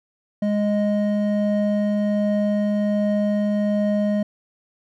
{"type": "tone pair together", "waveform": "triangle", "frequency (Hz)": [207, 622.3], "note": ["G#3", "D#5"], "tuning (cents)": [-5, 0], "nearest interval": "octave + perfect fifth", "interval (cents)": 1905, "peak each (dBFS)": [-17, -22], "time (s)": [0.42, 4.23], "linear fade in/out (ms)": 5, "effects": []}